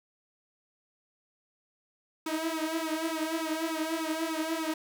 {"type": "tone with flanger", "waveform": "sawtooth", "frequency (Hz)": 320.7, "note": "E4", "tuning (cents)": -48, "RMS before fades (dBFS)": -32, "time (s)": [2.26, 4.74], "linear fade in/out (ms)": 5, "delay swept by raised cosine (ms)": [0.79, 4.49], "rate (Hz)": 3.4, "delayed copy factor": 0.9, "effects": ["9-bit"]}